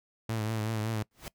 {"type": "tone with vibrato", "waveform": "sawtooth", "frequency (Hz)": 110, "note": "A2", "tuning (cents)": 0, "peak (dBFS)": -26, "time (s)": [0.29, 1.03], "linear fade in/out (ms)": 5, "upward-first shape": "triangle", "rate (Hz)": 5.3, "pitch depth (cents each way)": 62}
{"type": "noise with exponential growth", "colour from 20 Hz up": "pink", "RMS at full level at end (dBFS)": -37, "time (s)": [1.11, 1.28], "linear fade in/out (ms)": 1, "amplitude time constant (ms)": 35}
{"effects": ["noise-tail reverb RT60 0.1 s tail -22 dB re dry"]}